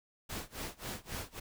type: noise with tremolo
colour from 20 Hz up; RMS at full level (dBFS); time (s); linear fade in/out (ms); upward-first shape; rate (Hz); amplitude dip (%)
pink; -39; 0.29-1.4; 10; sine; 3.7; 95
effects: none